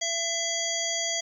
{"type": "harmonic tone with a mistuned harmonic", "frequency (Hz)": 672, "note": "E5", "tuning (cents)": 33, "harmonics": [1, 3, 5, 7, 9, 10], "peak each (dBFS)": [-34, -34, -33, -35, -33, -32], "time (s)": [0.01, 1.21], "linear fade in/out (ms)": 10, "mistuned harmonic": 5, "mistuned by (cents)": -30, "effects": ["10-bit"]}